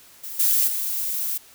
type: noise with level steps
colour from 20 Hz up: violet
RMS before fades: -34 / -19 / -26 dBFS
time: 0.23-1.38 s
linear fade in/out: 10 ms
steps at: 0.39 / 0.67 s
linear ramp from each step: 10 ms
effects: white hiss -50 dBFS RMS until 1.54 s